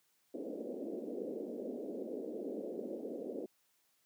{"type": "band-pass noise", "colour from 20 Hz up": "white", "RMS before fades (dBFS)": -42, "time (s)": [0.34, 3.46], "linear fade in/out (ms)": 5, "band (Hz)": [220, 540], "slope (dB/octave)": 48, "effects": ["white hiss -75 dBFS RMS until 4.05 s", "high-pass 100 Hz 12 dB/octave"]}